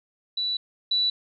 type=tone pair in turn; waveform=sine; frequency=3951 / 3951 Hz; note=B7 / B7; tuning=0 / 0 cents; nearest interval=unison; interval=0 cents; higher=neither; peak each=-24 / -20 dBFS; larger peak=second; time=0.37-0.57 / 0.91-1.1 s; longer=first; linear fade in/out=5 ms; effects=none